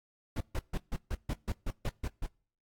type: noise bursts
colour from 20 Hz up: brown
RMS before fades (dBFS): -32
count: 11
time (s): 0.36-2.266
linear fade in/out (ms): 5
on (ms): 46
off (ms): 140
effects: noise-tail reverb RT60 0.5 s tail -26 dB re dry + AAC 64 kbps